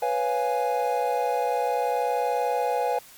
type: chord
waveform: triangle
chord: C# dominant seventh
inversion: third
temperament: equal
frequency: 493.9 / 554.4 / 698.5 / 830.6 Hz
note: B4 / C#5 / E#5 / G#5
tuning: 0 / 0 / 0 / 0 cents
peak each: -25 / -29 / -27 / -24 dBFS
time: 0.02-2.99 s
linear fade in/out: 5 ms
effects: white hiss -49 dBFS RMS until 3.17 s + MP3 96 kbps